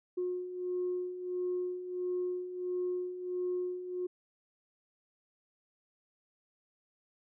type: beating tone pair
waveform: sine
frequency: 360 / 361.5 Hz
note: F#4 / F#4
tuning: -47 / -40 cents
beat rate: 1.5 Hz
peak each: -39 / -33 dBFS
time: 0.17-4.07 s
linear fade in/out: 10 ms
effects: tanh soft clip ceiling -26 dBFS